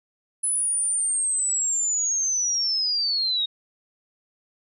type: linear sweep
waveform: sine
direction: down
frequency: 10130 to 3729 Hz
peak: -21 dBFS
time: 0.43-3.46 s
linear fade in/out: 10 ms
effects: none